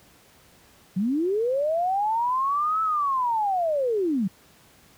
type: linear two-way sweep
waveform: sine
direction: up then down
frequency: 173.5 to 1316 to 173.5 Hz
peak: -21 dBFS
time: 0.96-4.28 s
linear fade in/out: 10 ms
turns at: 2.82 s
effects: pink hiss -55 dBFS RMS until 4.97 s + high-pass 60 Hz 12 dB/octave